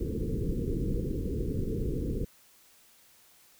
pink low-pass noise, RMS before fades -31 dBFS, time 0-2.25 s, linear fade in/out 10 ms, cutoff 490 Hz, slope 96 dB/octave, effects white hiss -60 dBFS RMS until 3.59 s

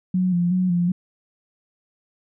sine tone with vibrato, 179 Hz, F3, 43 cents sharp, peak -17 dBFS, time 0.14-0.92 s, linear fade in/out 5 ms, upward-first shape square, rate 2.7 Hz, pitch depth 44 cents each way, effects none

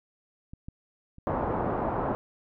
clicks, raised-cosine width 5 ms, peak -30 / -27 / -35 / -30 dBFS, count 4, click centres 0.535 / 0.685 / 1.184 / 1.465 s
white low-pass noise, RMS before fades -29 dBFS, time 1.27-2.15 s, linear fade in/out 0 ms, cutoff 980 Hz, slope 24 dB/octave
effects none

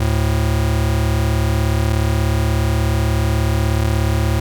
square tone pair together, 73.42 / 110 Hz, D2 / A2, 0 / 0 cents, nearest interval perfect fifth, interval 700 cents, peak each -18 dBFS, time 0-4.4 s, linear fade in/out 5 ms, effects 9-bit

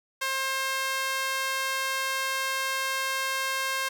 sawtooth tone with high-pass filter, 532 Hz, C5, 29 cents sharp, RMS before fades -29 dBFS, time 0.21-3.89 s, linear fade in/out 10 ms, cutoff 1300 Hz, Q 1.1, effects none

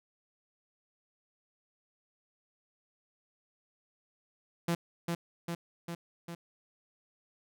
sawtooth tone with echo, 170 Hz, F3, 46 cents flat, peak -24 dBFS, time 4.68-4.75 s, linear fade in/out 5 ms, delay 400 ms, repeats 4, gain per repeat -3 dB, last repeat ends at 6.35 s, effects none

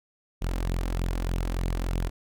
sawtooth tone with flanger, 43.65 Hz, F1, in tune, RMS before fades -28 dBFS, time 0.41-2.1 s, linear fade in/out 20 ms, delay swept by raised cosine 0.28 to 3.88 ms, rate 3.2 Hz, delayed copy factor +0.5, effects none

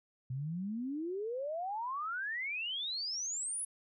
sine exponential sweep, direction up, 123.47 to 10590 Hz, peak -35 dBFS, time 0.3-3.65 s, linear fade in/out 5 ms, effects none

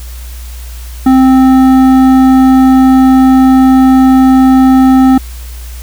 sine tone with hard clipping, 261.6 Hz, C4, in tune, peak -4 dBFS, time 1.06-5.18 s, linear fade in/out 5 ms, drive 10 dB, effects added 60 Hz sine -22 dBFS peak until 5.82 s + white hiss -34 dBFS RMS until 5.82 s

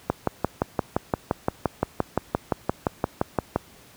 click train, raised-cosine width 1 ms, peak -6 dBFS, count 21, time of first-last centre 0.1-3.56 s, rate 5.78 Hz, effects pink hiss -51 dBFS RMS until 3.96 s + high-pass 60 Hz 12 dB/octave

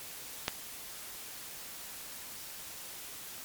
clicks, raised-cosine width 0.2 ms, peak -11 / -30 dBFS, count 2, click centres 0.481 / 0.493 s, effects white hiss -45 dBFS RMS until 3.44 s + MP3 96 kbps

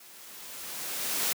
white noise with level ramp, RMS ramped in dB -52 to -27 dBFS, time 0-1.33 s, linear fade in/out 5 ms, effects high-pass 150 Hz 12 dB/octave

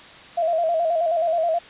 sine tone with vibrato, 665 Hz, E5, 15 cents sharp, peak -18 dBFS, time 0.37-1.59 s, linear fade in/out 10 ms, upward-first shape square, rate 9.4 Hz, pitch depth 63 cents each way, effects white hiss -43 dBFS RMS until 1.69 s + resampled to 8000 Hz

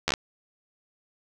slowing click train, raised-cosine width 0.2 ms, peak -6 dBFS, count 5, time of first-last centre 0.08-0.138 s, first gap 12 ms, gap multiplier 1.13, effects none

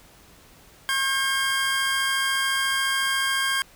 25% pulse tone pair together, 1084.7 / 1600 Hz, C#6 / G6, -38 / +35 cents, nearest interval perfect fifth, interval 673 cents, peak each -24 / -19 dBFS, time 0.89-3.62 s, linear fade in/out 0 ms, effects pink hiss -52 dBFS RMS until 3.75 s

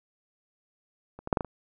clicks, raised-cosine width 1 ms, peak -29 / -21 / -7 / -10 / -15 / -26 dBFS, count 6, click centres 1.19 / 1.274 / 1.328 / 1.372 / 1.408 / 1.447 s, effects none

